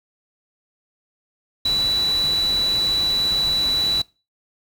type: tone in noise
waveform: sine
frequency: 3951 Hz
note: B7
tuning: in tune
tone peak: -17 dBFS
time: 1.65-4.02 s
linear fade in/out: 5 ms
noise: pink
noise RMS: -32 dBFS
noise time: 1.65-4.02 s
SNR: +12 dB
effects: noise-tail reverb RT60 0.3 s tail -22 dB re dry